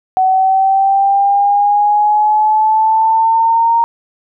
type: exponential sweep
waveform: sine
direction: up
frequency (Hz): 750 to 930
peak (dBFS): -8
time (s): 0.17-3.84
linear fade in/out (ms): 0
effects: none